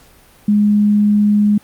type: tone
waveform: sine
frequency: 207.7 Hz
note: G#3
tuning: in tune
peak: -9 dBFS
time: 0.48-1.58 s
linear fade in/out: 5 ms
effects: pink hiss -47 dBFS RMS until 1.63 s + Opus 48 kbps